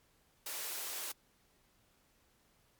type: high-pass noise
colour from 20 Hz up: white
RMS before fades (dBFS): -41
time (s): 0.46-1.12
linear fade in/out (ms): 5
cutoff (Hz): 330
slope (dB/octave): 24
effects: pink hiss -71 dBFS RMS until 2.79 s + MP3 96 kbps